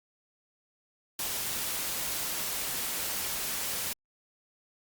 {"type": "noise", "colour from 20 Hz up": "white", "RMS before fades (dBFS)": -33, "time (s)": [1.19, 3.93], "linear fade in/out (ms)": 2, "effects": ["Opus 48 kbps"]}